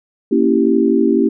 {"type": "chord", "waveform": "sine", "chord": "A# diminished seventh", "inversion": "none", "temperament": "equal with one note detuned", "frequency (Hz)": [233.1, 277.2, 329.6, 390.9], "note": ["A#3", "C#4", "E4", "G4"], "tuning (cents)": [0, 0, 0, -5], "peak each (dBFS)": -16, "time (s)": [0.31, 1.29], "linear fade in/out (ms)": 10, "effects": []}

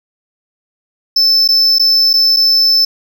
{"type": "tone with dropouts", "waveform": "triangle", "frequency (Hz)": 5274, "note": "E8", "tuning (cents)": 0, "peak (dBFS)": -6, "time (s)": [1.16, 2.85], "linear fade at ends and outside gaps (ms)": 5, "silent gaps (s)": [[1.478, 1.487], [1.785, 1.795], [2.132, 2.137], [2.364, 2.368]], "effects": []}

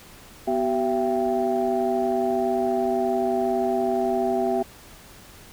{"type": "tone cluster", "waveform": "sine", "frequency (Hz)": [247.6, 381.4, 673, 785], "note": ["B3", "G4", "E5", "G5"], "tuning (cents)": [5, -47, 36, 2], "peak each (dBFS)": [-27, -24, -24, -28], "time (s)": [0.47, 4.63], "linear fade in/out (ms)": 10, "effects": ["tanh soft clip ceiling -12 dBFS", "pink hiss -47 dBFS RMS until 5.52 s"]}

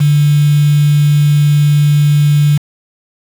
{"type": "tone with quantisation", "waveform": "sine", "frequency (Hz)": 146.83, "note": "D3", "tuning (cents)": 0, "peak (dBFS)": -6, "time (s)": [0, 2.58], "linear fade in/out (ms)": 10, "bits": 4, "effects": []}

